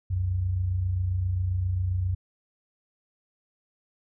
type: tone pair together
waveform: sine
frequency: 64.8 / 92.29 Hz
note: C2 / F#2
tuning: -16 / -4 cents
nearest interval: tritone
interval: 612 cents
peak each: -33 / -24 dBFS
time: 0.1-2.15 s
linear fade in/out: 10 ms
effects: none